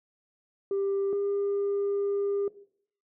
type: tone pair in turn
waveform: sine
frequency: 394.7 / 401.6 Hz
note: G4 / G4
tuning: +12 / +42 cents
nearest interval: unison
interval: 30 cents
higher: second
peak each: -24 dBFS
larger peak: neither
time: 0.71-1.13 / 1.13-2.48 s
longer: second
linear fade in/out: 2 ms
effects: noise-tail reverb RT60 0.6 s tail -17 dB re dry + tanh soft clip ceiling -23 dBFS